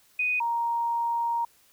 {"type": "tone pair in turn", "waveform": "sine", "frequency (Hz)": [2489, 935], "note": ["D#7", "A#5"], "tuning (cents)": [0, 5], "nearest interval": "octave + perfect fourth", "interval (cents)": 1695, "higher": "first", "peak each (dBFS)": [-23, -24], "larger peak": "first", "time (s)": [[0.19, 0.4], [0.4, 1.45]], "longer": "second", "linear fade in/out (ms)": 5, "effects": ["white hiss -61 dBFS RMS until 1.72 s"]}